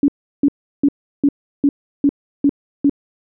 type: tone bursts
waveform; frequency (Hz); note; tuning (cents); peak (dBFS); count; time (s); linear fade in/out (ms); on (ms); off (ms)
sine; 283.2; C#4; +37; -9; 8; 0.03-2.896; 2; 52; 350
effects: none